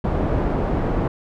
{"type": "low-pass noise", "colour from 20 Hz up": "pink", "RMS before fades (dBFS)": -21, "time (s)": [0.04, 1.08], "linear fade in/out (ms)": 5, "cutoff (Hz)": 800, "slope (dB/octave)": 12, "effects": []}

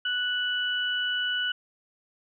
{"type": "tone pair together", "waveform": "sine", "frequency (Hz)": [1480, 2960], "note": ["F#6", "F#7"], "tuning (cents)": [0, 0], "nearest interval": "octave", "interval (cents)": 1200, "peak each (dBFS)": -28, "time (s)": [0.05, 1.52], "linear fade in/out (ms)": 5, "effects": []}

